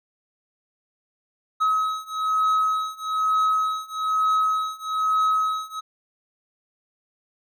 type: beating tone pair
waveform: triangle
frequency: 1277 / 1278.1 Hz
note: D#6 / D#6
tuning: +45 / +46 cents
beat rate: 1.1 Hz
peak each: -22 / -21 dBFS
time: 1.6-5.81 s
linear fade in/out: 20 ms
effects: none